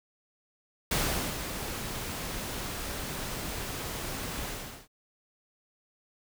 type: noise with ADSR envelope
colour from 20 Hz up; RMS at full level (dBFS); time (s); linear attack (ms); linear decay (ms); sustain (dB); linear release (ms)
pink; -27; 0.91-4.88; 6; 450; -9; 400
effects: none